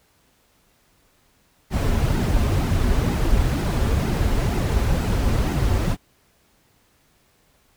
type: noise with flanger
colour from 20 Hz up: brown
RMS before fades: -20 dBFS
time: 1.7-5.97 s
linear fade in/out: 50 ms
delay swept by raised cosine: 1.7 to 6.5 ms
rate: 2.1 Hz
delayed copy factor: -0.6
effects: pink hiss -61 dBFS RMS until 7.76 s